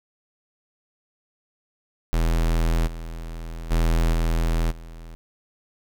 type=tone with level steps; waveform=square; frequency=41.2 Hz; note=E1; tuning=in tune; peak=-19 / -32 / -18 / -20 / -38 dBFS; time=2.13-5.15 s; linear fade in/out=0 ms; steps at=2.86 / 3.7 / 4.12 / 4.7 s; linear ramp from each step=20 ms; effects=none